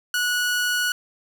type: tone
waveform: sawtooth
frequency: 1466 Hz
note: F#6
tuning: 16 cents flat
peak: -17 dBFS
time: 0.14-0.92 s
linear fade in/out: 2 ms
effects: none